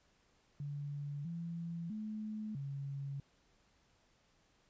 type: tone with pitch steps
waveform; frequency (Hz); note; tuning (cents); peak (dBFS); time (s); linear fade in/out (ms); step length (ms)
sine; 143.9 / 168.5 / 214.8 / 139.1; D3 / E3 / A3 / C#3; -35 / +38 / -41 / +6; -39; 0.6-3.2; 2; 650
effects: pink hiss -72 dBFS RMS until 4.69 s + resampled to 16000 Hz